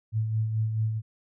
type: tone with tremolo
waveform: sine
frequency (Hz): 110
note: A2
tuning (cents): 0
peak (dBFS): -22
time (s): 0.12-1.02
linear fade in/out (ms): 50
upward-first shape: sine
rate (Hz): 4.6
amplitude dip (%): 45
effects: none